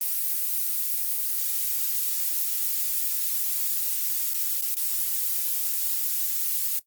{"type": "noise with dropouts", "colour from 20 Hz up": "violet", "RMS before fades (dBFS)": -26, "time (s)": [0.01, 6.79], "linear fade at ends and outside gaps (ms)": 2, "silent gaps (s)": [[4.336, 4.343], [4.611, 4.621], [4.746, 4.767]], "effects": ["noise-tail reverb RT60 0.1 s tail -17 dB re dry", "Opus 24 kbps"]}